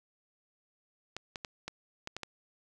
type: clicks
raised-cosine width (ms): 0.2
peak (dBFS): -21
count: 7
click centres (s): 1.166 / 1.358 / 1.448 / 1.68 / 2.074 / 2.166 / 2.233
effects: none